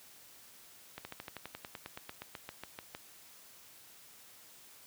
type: slowing click train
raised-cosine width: 0.3 ms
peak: -26 dBFS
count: 19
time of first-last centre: 0.98-2.949 s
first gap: 70 ms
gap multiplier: 1.05
effects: white hiss -57 dBFS RMS until 4.86 s + high-pass 60 Hz 12 dB/octave